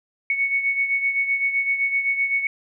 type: beating tone pair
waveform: sine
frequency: 2217 / 2224.8 Hz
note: C#7 / C#7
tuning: 0 / +6 cents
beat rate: 7.8 Hz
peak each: -20 / -27 dBFS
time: 0.3-2.47 s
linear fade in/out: 2 ms
effects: none